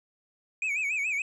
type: tone with vibrato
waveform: triangle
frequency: 2400 Hz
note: D7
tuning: 37 cents sharp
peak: -25 dBFS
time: 0.62-1.22 s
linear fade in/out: 2 ms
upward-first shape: sine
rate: 7 Hz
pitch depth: 140 cents each way
effects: resampled to 24000 Hz